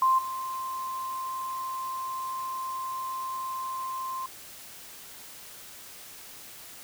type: tone with level steps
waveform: sine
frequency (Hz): 1046.5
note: C6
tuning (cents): 0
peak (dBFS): -19 / -31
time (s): 0.02-4.26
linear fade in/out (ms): 2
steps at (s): 0.18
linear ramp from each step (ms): 10
effects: white hiss -46 dBFS RMS until 6.83 s